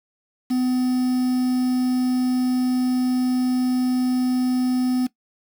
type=tone with quantisation; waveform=triangle; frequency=252.8 Hz; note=B3; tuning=41 cents sharp; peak=-16 dBFS; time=0.5-5.07 s; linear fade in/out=10 ms; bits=6; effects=noise-tail reverb RT60 0.1 s tail -18 dB re dry